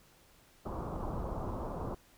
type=low-pass noise; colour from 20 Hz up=pink; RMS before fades=-38 dBFS; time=0.65-1.95 s; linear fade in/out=10 ms; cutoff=1200 Hz; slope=48 dB/octave; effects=pink hiss -63 dBFS RMS until 2.17 s